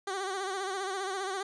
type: tone with vibrato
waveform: 15% pulse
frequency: 384.7 Hz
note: G4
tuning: 33 cents flat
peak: -26 dBFS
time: 0.07-1.43 s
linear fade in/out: 5 ms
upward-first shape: sine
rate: 15 Hz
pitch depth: 72 cents each way
effects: resampled to 22050 Hz